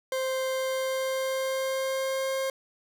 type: tone with pitch glide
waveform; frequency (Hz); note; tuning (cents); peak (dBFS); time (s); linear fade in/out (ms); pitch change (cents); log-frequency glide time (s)
40% pulse; 523.3 to 533.1; C5 to C5; 0 to +32; -26; 0.12-2.5; 2; +32; 0.45-2.36
effects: none